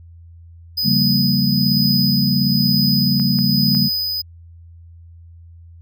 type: tone with tremolo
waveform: square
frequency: 4994 Hz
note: D#8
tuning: 6 cents sharp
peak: -17 dBFS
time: 0.77-4.22 s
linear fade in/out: 10 ms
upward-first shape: sine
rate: 1.1 Hz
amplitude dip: 35%
type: chord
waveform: sine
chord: G half-diminished seventh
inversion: second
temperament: equal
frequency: 138.59 / 174.61 / 196 / 233.1 Hz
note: Db3 / F3 / G3 / Bb3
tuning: 0 / 0 / 0 / 0 cents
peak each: -20 / -24 / -19 / -20 dBFS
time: 0.83-3.9 s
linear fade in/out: 50 ms
type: clicks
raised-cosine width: 0.5 ms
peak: -21 dBFS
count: 3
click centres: 3.198 / 3.388 / 3.749 s
effects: added 84 Hz sine -39 dBFS peak until 5.81 s